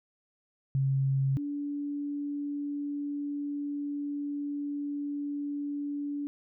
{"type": "tone pair in turn", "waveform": "sine", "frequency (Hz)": [135.4, 288.2], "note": ["C#3", "D4"], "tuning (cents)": [-40, -33], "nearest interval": "octave + minor second", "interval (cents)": 1307, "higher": "second", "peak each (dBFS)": [-24, -31], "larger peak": "first", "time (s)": [[0.75, 1.37], [1.37, 6.27]], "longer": "second", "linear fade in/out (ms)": 0, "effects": []}